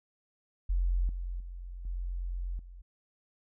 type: tone with level steps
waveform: sine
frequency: 44.26 Hz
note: F1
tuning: 24 cents sharp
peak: -25 / -33 / -39 / -32 / -45 dBFS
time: 0.69-2.82 s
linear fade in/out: 10 ms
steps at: 1.09 / 1.4 / 1.85 / 2.59 s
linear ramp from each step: 2 ms
effects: none